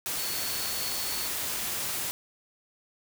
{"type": "tone in noise", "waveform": "sine", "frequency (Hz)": 4419, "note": "C#8", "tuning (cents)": -6, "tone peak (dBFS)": -37, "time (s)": [0.18, 1.27], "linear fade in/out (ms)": 0, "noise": "white", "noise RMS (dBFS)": -32, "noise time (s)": [0.06, 2.11], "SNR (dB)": -8, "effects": []}